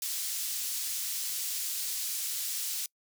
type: high-pass noise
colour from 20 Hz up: pink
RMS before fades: -34 dBFS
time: 0.02-2.86 s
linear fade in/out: 2 ms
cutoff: 5200 Hz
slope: 12 dB/octave
effects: noise-tail reverb RT60 0.1 s tail -25 dB re dry